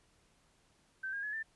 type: tone with pitch steps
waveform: sine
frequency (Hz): 1549 / 1622.3 / 1699 / 1779.3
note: G6 / G#6 / G#6 / A6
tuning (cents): -21 / -41 / +39 / +19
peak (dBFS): -36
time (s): 1.03-1.43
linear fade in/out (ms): 10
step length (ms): 100
effects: pink hiss -70 dBFS RMS until 1.55 s + resampled to 24000 Hz